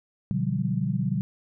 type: chord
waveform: sine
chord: G dominant seventh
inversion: first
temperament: equal with one note detuned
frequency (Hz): 123.47 / 146.83 / 178.9 / 196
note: B2 / D3 / F3 / G3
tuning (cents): 0 / 0 / +42 / 0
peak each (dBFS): -29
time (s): 0.31-1.21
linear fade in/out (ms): 0
effects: none